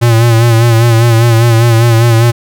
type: tone with vibrato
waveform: square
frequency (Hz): 116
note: A#2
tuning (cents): -8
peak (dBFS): -5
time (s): 0.01-2.32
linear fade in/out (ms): 20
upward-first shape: sine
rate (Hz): 5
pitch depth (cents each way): 52
effects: none